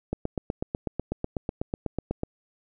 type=click train; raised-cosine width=2 ms; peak=-14 dBFS; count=18; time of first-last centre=0.13-2.234 s; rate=8.08 Hz; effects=none